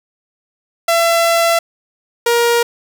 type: tone pair in turn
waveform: sawtooth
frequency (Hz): 673 / 471.9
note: E5 / A#4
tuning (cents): +36 / +21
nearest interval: tritone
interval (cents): 615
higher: first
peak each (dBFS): -7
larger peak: neither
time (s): 0.88-1.59 / 2.26-2.63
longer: first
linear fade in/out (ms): 5
effects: none